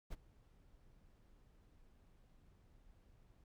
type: noise with ADSR envelope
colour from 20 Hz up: brown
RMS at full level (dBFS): -42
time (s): 0.1-3.44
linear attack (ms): 25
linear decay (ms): 28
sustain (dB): -24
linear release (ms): 3
effects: none